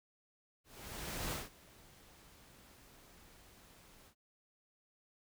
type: noise with ADSR envelope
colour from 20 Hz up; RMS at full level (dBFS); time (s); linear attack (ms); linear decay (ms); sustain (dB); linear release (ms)
pink; -39; 0.64-4.15; 680; 170; -22; 79
effects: none